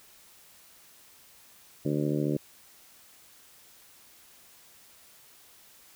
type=harmonic tone; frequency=74 Hz; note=D2; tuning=14 cents sharp; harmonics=2 / 3 / 4 / 5 / 6 / 7 / 8; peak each=-30 / -34 / -30 / -33 / -39 / -38 / -41 dBFS; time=1.85-2.37 s; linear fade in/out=5 ms; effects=white hiss -56 dBFS RMS until 5.95 s